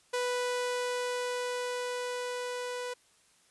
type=tone with level ramp; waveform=sawtooth; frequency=493.9 Hz; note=B4; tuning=in tune; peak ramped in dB=-25 to -31 dBFS; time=0.13-2.94 s; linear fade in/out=10 ms; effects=white hiss -65 dBFS RMS until 3.5 s + resampled to 24000 Hz